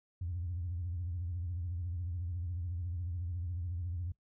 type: tone with vibrato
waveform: sine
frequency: 87.31 Hz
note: F2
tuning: in tune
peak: -34 dBFS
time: 0.21-4.12 s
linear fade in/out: 5 ms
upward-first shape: triangle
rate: 14 Hz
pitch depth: 140 cents each way
effects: noise-tail reverb RT60 0.1 s tail -21 dB re dry + tanh soft clip ceiling -30 dBFS